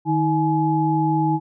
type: tone cluster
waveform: sine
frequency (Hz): 154.2 / 319.8 / 845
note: D#3 / D#4 / G#5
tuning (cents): -15 / +48 / +30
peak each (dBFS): -21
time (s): 0.05-1.4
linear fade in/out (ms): 50
effects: none